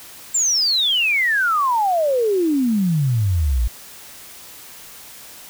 sine exponential sweep, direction down, 7510 to 54 Hz, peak -15 dBFS, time 0.34-3.68 s, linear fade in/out 10 ms, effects white hiss -40 dBFS RMS until 5.49 s

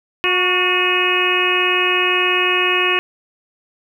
harmonic tone with a mistuned harmonic, 361.7 Hz, F#4, 39 cents flat, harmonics 1 / 2 / 3 / 4 / 5 / 6 / 7 / 8, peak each -21 / -29 / -22 / -28 / -23 / -26 / -18 / -21 dBFS, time 0.24-2.99 s, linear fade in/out 0 ms, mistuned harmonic 3, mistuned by +49 cents, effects 8-bit

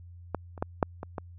clicks, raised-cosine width 1 ms, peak -15 / -30 / -14 / -8 / -22 / -19 dBFS, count 6, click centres 0.347 / 0.578 / 0.625 / 0.828 / 1.031 / 1.182 s, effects added 87 Hz sine -45 dBFS peak until 1.38 s

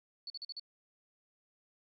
sine tone bursts, 4453 Hz, C#8, 7 cents sharp, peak -40 dBFS, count 5, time 0.27-0.597 s, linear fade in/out 2 ms, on 31 ms, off 43 ms, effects 13-bit

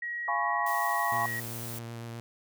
sine tone, 1903 Hz, A#6, 35 cents sharp, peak -32 dBFS, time 0.02-1.4 s, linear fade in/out 5 ms
sine chord, C# dominant seventh, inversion first, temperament just, 693 / 831.5 / 997.9 / 1108.7 Hz, E#5 / G#5 / B5 / C#6, -14 / +2 / +18 / 0 cents, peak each -34 / -32 / -33 / -31 dBFS, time 0.28-1.26 s, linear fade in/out 2 ms
blue noise, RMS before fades -41 dBFS, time 0.66-1.79 s, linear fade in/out 5 ms
sawtooth tone with vibrato, 116.54 Hz, A#2, in tune, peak -34 dBFS, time 1.12-2.2 s, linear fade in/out 0 ms, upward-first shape sine, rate 7.8 Hz, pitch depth 15 cents each way
effects none

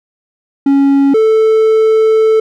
triangle tone pair in turn, 277.2 / 440 Hz, C#4 / A4, 0 / 0 cents, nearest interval minor sixth, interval 800 cents, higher second, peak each -4 dBFS, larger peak neither, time 0.66-1.14 / 1.14-2.4 s, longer second, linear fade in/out 5 ms, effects none

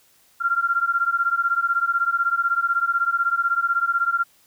sine beating tone pair, 1376 / 1392 Hz, F6 / F6, -26 / -6 cents, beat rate 16 Hz, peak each -21 / -22 dBFS, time 0.4-4.24 s, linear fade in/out 20 ms, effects white hiss -58 dBFS RMS until 4.46 s

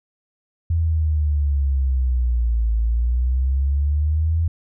sine exponential two-way sweep, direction down then up, 83.9 to 55 to 83.9 Hz, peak -16 dBFS, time 0.7-4.48 s, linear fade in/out 5 ms, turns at 2.74 s, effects none

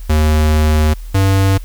square tone pair in turn, 76.9 / 96.97 Hz, D#2 / G2, -20 / -18 cents, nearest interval major third, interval 402 cents, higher second, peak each -10 dBFS, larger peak neither, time 0.09-0.94 / 1.14-1.58 s, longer first, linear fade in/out 10 ms, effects added 40 Hz sine -25 dBFS peak until 1.64 s + white hiss -45 dBFS RMS until 1.64 s

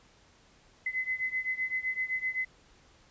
sine beating tone pair, 2032 / 2039.8 Hz, B6 / C7, +49 / -45 cents, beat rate 7.8 Hz, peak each -32 / -34 dBFS, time 0.86-2.45 s, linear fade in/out 5 ms, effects pink hiss -61 dBFS RMS until 3.1 s + resampled to 16000 Hz

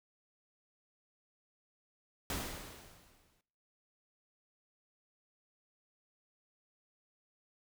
pink noise with exponential decay, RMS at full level -36 dBFS, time 2.3-3.41 s, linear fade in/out 1 ms, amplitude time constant 240 ms, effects noise-tail reverb RT60 0.8 s tail -21 dB re dry

